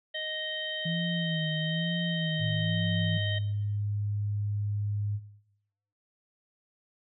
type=harmonic tone; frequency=622.3 Hz; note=D#5; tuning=in tune; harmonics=1 / 3 / 5 / 6; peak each=-39 / -37 / -35 / -43 dBFS; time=0.14-3.39 s; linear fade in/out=10 ms
type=tone with vibrato; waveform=sine; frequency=163.7 Hz; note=E3; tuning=12 cents flat; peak=-29 dBFS; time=0.85-3.18 s; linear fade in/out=10 ms; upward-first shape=sine; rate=1.1 Hz; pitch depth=79 cents each way
type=tone with pitch glide; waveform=sine; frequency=109.9 to 103.13 Hz; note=A2 to G#2; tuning=-2 to -12 cents; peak=-29 dBFS; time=2.38-5.2 s; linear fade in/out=50 ms; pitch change=-110 cents; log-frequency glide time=2.51-2.95 s
effects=noise-tail reverb RT60 0.9 s tail -18 dB re dry